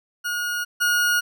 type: tone pair in turn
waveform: 40% pulse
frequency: 1439 / 1439 Hz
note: F#6 / F#6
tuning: -49 / -49 cents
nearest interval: unison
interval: 0 cents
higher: neither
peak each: -23 / -17 dBFS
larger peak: second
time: 0.24-0.65 / 0.8-1.21 s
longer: neither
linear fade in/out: 20 ms
effects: none